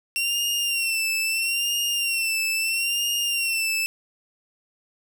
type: tone with vibrato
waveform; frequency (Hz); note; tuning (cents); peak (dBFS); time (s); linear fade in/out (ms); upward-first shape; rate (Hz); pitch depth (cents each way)
sawtooth; 2731; F7; -39; -19; 0.16-3.86; 0; sine; 0.76; 64
effects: none